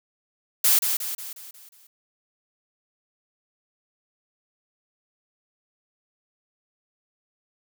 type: noise with echo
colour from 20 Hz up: blue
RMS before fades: -18 dBFS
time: 0.64-0.79 s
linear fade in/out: 5 ms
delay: 180 ms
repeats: 6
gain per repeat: -6 dB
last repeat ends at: 1.87 s
effects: none